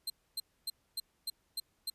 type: tone bursts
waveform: sawtooth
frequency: 4150 Hz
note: C8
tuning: 15 cents flat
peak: -31 dBFS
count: 7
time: 0.07-1.9 s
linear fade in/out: 5 ms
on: 30 ms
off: 270 ms
effects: pink hiss -75 dBFS RMS until 1.94 s + resampled to 32000 Hz